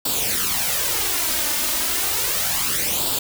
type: noise with flanger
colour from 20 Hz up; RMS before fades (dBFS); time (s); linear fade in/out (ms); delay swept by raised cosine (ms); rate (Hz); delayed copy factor
white; -22; 0.05-3.19; 5; 0.24 to 3.34; 0.33; +0.65
effects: none